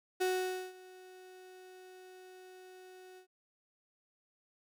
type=tone with ADSR envelope; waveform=35% pulse; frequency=370 Hz; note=F#4; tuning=in tune; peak=-27 dBFS; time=0.2-3.27 s; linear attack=16 ms; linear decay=510 ms; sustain=-23 dB; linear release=94 ms; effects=none